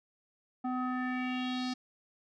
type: tone with low-pass filter sweep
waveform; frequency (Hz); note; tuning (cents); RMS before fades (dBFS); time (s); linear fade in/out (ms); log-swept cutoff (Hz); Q
square; 253; B3; +42; -34; 0.64-1.74; 10; 980 to 5000; 3.6
effects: none